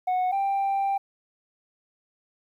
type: tone pair in turn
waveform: sine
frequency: 735 / 787.8 Hz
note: F#5 / G5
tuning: -12 / +8 cents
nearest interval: minor second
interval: 120 cents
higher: second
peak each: -19 / -20 dBFS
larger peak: first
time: 0.07-0.32 / 0.32-0.98 s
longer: second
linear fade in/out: 10 ms
effects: tanh soft clip ceiling -21 dBFS + 10-bit